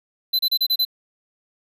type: tone bursts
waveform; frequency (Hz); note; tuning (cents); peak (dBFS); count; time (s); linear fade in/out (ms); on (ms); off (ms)
square; 4033; B7; +36; -17; 6; 0.33-0.851; 10; 61; 31
effects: none